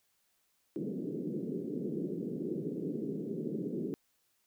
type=band-pass noise; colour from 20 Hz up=white; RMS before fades=-37 dBFS; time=0.76-3.94 s; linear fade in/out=0 ms; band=150 to 420 Hz; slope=48 dB/octave; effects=white hiss -75 dBFS RMS until 4.46 s